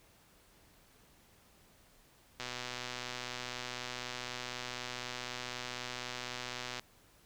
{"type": "click train", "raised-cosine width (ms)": 0.2, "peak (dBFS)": -22, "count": 546, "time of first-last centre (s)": [2.4, 6.795], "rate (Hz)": 124, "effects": ["pink hiss -64 dBFS RMS until 7.25 s"]}